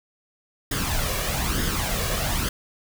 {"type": "noise with flanger", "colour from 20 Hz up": "pink", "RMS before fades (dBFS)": -25, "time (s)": [0.71, 2.49], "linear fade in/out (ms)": 5, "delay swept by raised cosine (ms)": [0.59, 1.79], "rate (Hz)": 1.1, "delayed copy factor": 0.6, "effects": []}